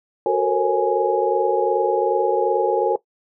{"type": "tone cluster", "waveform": "sine", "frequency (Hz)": [370.4, 446.6, 469.2, 538, 832], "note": ["F#4", "A4", "A#4", "C5", "G#5"], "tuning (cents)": [2, 26, 11, 48, 3], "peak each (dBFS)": -22, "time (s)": [0.26, 2.96], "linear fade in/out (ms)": 2, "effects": ["noise-tail reverb RT60 0.1 s tail -18 dB re dry"]}